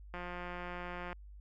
click train, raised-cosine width 0.5 ms, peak -28 dBFS, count 176, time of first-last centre 0.14-1.129 s, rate 177 Hz, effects added 50 Hz sine -49 dBFS peak until 1.4 s

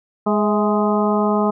harmonic tone with a mistuned harmonic, 208.3 Hz, G#3, 5 cents sharp, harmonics 1 / 2 / 3 / 4 / 5 / 6, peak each -18 / -21 / -23 / -24 / -25 / -26 dBFS, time 0.26-1.51 s, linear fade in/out 10 ms, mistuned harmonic 3, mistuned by +50 cents, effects none

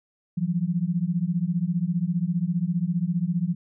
sine beating tone pair, 166.4 / 181.4 Hz, E3 / F#3, +17 / -34 cents, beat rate 15 Hz, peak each -25 dBFS, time 0.37-3.55 s, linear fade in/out 10 ms, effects none

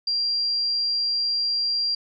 sine tone, 4754 Hz, D8, 20 cents sharp, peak -21 dBFS, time 0.07-1.95 s, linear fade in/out 5 ms, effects none

